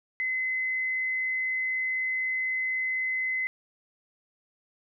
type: tone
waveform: sine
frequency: 2041 Hz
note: C7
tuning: 44 cents flat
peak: -26 dBFS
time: 0.2-3.47 s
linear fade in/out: 0 ms
effects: none